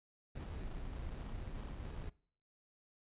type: noise with sample-and-hold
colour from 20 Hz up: brown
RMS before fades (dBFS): -44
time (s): 0.35-2.1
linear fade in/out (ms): 10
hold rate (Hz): 2100
effects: noise-tail reverb RT60 0.5 s tail -22 dB re dry + resampled to 8000 Hz